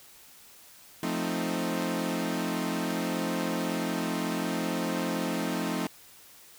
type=chord; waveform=sawtooth; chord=F dominant seventh; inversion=none; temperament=equal; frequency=174.61 / 220 / 261.6 / 311.1 Hz; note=F3 / A3 / C4 / Eb4; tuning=0 / 0 / 0 / 0 cents; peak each=-30 dBFS; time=1.03-5.87 s; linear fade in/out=2 ms; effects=white hiss -53 dBFS RMS until 6.58 s